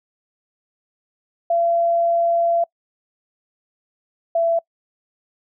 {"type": "tone pair in turn", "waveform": "sine", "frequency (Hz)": [680, 669.5], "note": ["F5", "E5"], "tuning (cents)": [-46, 27], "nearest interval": "unison", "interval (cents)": 27, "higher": "first", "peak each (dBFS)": -15, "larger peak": "neither", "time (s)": [[1.5, 2.64], [4.35, 4.59]], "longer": "first", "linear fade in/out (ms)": 5, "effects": ["noise-tail reverb RT60 0.1 s tail -25 dB re dry"]}